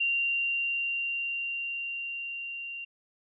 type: tone with level ramp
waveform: sine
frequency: 2769 Hz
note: F7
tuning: 15 cents flat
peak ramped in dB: -24 to -36 dBFS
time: 0-2.85 s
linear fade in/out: 10 ms
effects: none

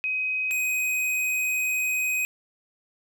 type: tone pair in turn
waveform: sine / square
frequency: 2523 / 2511 Hz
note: D#7 / D#7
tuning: +23 / +15 cents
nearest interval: unison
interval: 8 cents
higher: first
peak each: -24 dBFS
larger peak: neither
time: 0.04-0.51 / 0.51-2.25 s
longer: second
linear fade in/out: 0 ms
effects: none

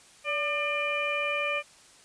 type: harmonic tone with a mistuned harmonic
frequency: 599 Hz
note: D5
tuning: 34 cents sharp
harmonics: 1 / 2 / 3 / 4 / 5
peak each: -32 / -34 / -39 / -29 / -39 dBFS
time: 0.24-1.63 s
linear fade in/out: 50 ms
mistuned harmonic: 1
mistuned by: -63 cents
effects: white hiss -55 dBFS RMS until 2.04 s + resampled to 22050 Hz

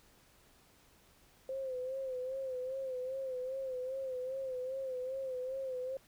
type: tone with vibrato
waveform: sine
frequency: 520 Hz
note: C5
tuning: 11 cents flat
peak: -36 dBFS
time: 1.49-5.97 s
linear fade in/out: 2 ms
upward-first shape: sine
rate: 2.5 Hz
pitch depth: 61 cents each way
effects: pink hiss -65 dBFS RMS until 6.07 s

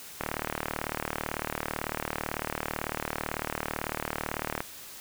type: click train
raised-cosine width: 0.5 ms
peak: -14 dBFS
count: 168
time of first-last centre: 0.21-4.605 s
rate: 38 Hz
effects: white hiss -45 dBFS RMS until 5 s

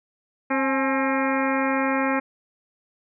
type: harmonic tone with a mistuned harmonic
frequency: 267.3 Hz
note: C4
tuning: 37 cents sharp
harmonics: 1 / 2 / 3 / 4 / 5 / 6 / 7 / 8 / 9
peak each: -24 / -27 / -29 / -30 / -31 / -32 / -32 / -33 / -34 dBFS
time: 0.5-2.2 s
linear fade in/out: 10 ms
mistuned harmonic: 3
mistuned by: +76 cents
effects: none

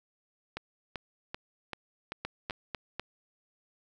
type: two click trains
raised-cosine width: 0.3 ms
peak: -20 / -18 dBFS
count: 6 / 4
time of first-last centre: 0.57-2.508 / 2.25-2.996 s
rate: 2.58 / 4.02 Hz
effects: none

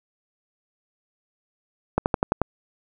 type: slowing click train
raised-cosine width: 1 ms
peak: -5 dBFS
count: 6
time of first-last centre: 1.98-2.417 s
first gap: 79 ms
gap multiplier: 1.05
effects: none

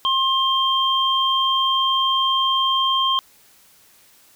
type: tone pair together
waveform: sine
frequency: 1063 / 3170 Hz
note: C6 / G7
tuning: +27 / +19 cents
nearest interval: octave + perfect fifth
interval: 1892 cents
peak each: -19 dBFS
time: 0.05-3.19 s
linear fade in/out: 0 ms
effects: white hiss -53 dBFS RMS until 4.35 s

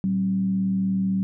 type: tone with frequency modulation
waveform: sine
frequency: 191.3 Hz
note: G3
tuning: 42 cents flat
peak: -20 dBFS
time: 0.04-1.23 s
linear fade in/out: 0 ms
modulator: 76.3 Hz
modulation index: 0.35
effects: none

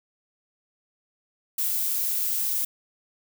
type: noise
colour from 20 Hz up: violet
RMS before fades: -26 dBFS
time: 1.58-2.65 s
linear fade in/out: 5 ms
effects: none

